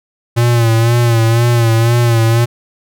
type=tone with vibrato; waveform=square; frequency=116.54 Hz; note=A#2; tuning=in tune; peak=-9 dBFS; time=0.36-2.46 s; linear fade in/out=20 ms; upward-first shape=sine; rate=2 Hz; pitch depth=53 cents each way; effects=none